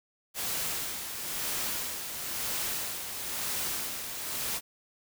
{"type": "noise with tremolo", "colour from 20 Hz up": "white", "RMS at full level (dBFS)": -32, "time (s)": [0.34, 4.61], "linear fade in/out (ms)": 50, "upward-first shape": "sine", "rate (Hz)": 1, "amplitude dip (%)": 50, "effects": []}